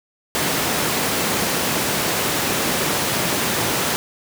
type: high-pass noise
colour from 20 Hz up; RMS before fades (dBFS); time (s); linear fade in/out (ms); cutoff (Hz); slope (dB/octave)
pink; -21; 0.35-3.96; 0; 160; 12
effects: none